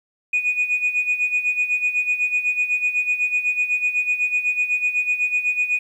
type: tone with tremolo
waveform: sine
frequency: 2473 Hz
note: D#7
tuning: 11 cents flat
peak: -14 dBFS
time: 0.33-5.79 s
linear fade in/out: 5 ms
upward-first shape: sine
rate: 8 Hz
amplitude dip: 75%
effects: tanh soft clip ceiling -13 dBFS + 9-bit